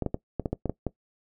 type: clicks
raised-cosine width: 2 ms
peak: -14 dBFS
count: 9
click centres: 0.023 / 0.063 / 0.144 / 0.397 / 0.458 / 0.53 / 0.657 / 0.696 / 0.867 s
effects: noise-tail reverb RT60 0.1 s tail -19 dB re dry